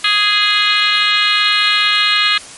harmonic tone, 415.3 Hz, G#4, in tune, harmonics 3 / 4 / 5 / 6 / 7 / 8 / 9 / 10, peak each -19 / -19 / -19 / -19 / -19 / -19 / -19 / -19 dBFS, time 0.04-2.38 s, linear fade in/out 5 ms, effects white hiss -34 dBFS RMS until 2.57 s + MP3 48 kbps

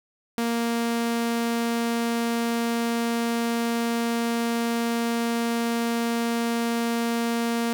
sawtooth tone, 233.1 Hz, A#3, in tune, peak -19 dBFS, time 0.38-7.73 s, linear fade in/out 0 ms, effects none

